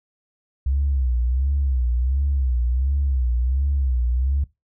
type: tone with vibrato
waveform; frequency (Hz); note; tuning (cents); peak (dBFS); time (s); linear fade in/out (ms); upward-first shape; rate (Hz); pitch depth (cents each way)
sine; 65; C2; -11; -17; 0.66-4.44; 5; sine; 1.4; 140
effects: noise-tail reverb RT60 0.2 s tail -20 dB re dry + tanh soft clip ceiling -13 dBFS